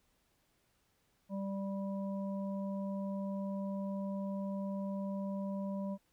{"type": "harmonic tone", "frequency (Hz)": 196, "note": "G3", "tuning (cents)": 0, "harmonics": [1, 3, 5], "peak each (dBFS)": [-36, -43, -50], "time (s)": [1.29, 5.98], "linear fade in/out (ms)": 50, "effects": ["pink hiss -75 dBFS RMS until 6.12 s"]}